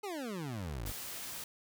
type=exponential sweep; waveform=25% pulse; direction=down; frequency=433.9 to 43.65 Hz; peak=-34 dBFS; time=0.03-0.92 s; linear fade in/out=10 ms
type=noise; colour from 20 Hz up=white; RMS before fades=-43 dBFS; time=0.86-1.44 s; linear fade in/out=2 ms
effects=none